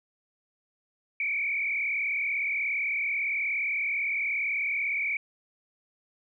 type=tone with frequency modulation; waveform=sine; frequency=2279 Hz; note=C#7; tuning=47 cents sharp; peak=-26 dBFS; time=1.2-5.17 s; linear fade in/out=2 ms; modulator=38.8 Hz; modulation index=2.2; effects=none